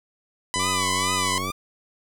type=harmonic tone; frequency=1000 Hz; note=B5; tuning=21 cents sharp; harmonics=1 / 2 / 3 / 4 / 5 / 6 / 7 / 8 / 9 / 10; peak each=-27 / -30 / -32 / -33 / -34 / -35 / -35 / -36 / -37 / -37 dBFS; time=0.54-1.38 s; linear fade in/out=0 ms
type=click train; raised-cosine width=2 ms; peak=-20 dBFS; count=89; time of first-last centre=0.56-1.502 s; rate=93.4 Hz
type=tone with vibrato; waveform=sawtooth; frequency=1146 Hz; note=D6; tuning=43 cents flat; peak=-24 dBFS; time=0.59-1.52 s; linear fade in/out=10 ms; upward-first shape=triangle; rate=2.3 Hz; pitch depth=170 cents each way
effects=none